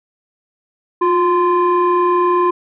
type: tone pair together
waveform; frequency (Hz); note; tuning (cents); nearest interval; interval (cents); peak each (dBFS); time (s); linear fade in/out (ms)
sine; 356.1 / 1036; F4 / C6; +34 / -17; octave + tritone; 1849; -12; 1.01-2.51; 10
effects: tanh soft clip ceiling -8 dBFS